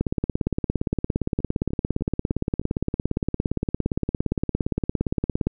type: two click trains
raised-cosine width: 3 ms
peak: -23 / -9 dBFS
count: 6 / 96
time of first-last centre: 1.1-2.615 / 0.01-5.47 s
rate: 3.3 / 17.4 Hz
effects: none